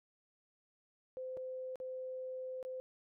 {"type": "tone with dropouts", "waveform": "sine", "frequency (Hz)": 515, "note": "C5", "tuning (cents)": -28, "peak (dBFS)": -40, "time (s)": [1.17, 2.8], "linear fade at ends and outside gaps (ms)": 0, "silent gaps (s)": [[1.369, 1.373], [1.757, 1.801], [2.628, 2.65]], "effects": []}